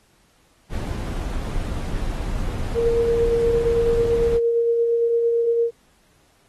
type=noise; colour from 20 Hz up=brown; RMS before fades=-26 dBFS; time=0.69-4.4 s; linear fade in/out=50 ms
type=tone with tremolo; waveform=sine; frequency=466.2 Hz; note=A#4; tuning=in tune; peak=-15 dBFS; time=2.74-5.71 s; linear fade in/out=50 ms; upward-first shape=sine; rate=8.8 Hz; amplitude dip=30%
effects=pink hiss -60 dBFS RMS until 6.48 s + AAC 32 kbps